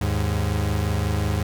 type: tone pair together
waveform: 35% pulse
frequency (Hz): 78.37 / 103.9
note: D#2 / G#2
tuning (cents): +13 / +1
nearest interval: perfect fourth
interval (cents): 488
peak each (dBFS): -22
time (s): 0.01-1.43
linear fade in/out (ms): 5
effects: none